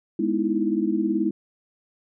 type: chord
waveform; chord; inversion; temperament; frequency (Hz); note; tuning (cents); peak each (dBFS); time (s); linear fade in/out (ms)
sine; E major seventh; first; equal; 207.7 / 246.9 / 311.1 / 329.6; G#3 / B3 / D#4 / E4; 0 / 0 / 0 / 0; -26 / -29 / -26 / -24; 0.19-1.31; 5
effects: none